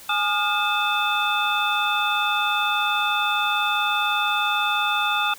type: tone cluster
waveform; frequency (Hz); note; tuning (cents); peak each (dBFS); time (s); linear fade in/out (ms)
sine; 832 / 1220 / 1417 / 2602 / 3557; G#5 / D#6 / F6 / E7 / A7; +3 / -34 / +25 / -23 / +18; -26; 0.09-5.34; 5
effects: white hiss -44 dBFS RMS until 5.38 s